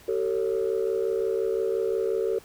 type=tone cluster; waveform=sine; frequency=383.6 / 449.3 / 554 Hz; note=G4 / A4 / C#5; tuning=-37 / +36 / -1 cents; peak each=-26 / -25 / -32 dBFS; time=0.08-2.39 s; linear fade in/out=5 ms; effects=tanh soft clip ceiling -17 dBFS + pink hiss -52 dBFS RMS until 2.44 s